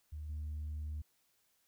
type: tone with level steps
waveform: sine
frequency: 75.8 Hz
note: D#2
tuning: 45 cents flat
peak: -40 / -36 dBFS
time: 0.12-1.02 s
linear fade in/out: 10 ms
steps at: 0.29 s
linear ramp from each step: 5 ms
effects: tanh soft clip ceiling -36 dBFS + white hiss -75 dBFS RMS until 1.67 s